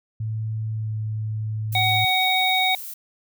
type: tone with pitch glide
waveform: sine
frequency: 109.8 to 108.48 Hz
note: A2 to A2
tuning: -3 to -24 cents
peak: -24 dBFS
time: 0.2-2.05 s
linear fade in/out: 5 ms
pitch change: -21 cents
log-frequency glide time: 0.73-0.93 s
type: noise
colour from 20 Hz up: violet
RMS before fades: -35 dBFS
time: 1.72-2.94 s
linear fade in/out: 5 ms
type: harmonic tone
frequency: 749 Hz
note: F#5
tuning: 21 cents sharp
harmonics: 1 / 3 / 5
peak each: -22 / -22 / -22 dBFS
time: 1.75-2.75 s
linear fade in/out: 2 ms
effects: none